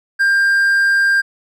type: tone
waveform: triangle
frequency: 1595 Hz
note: G6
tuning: 30 cents sharp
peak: -9 dBFS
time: 0.19-1.22 s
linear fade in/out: 20 ms
effects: none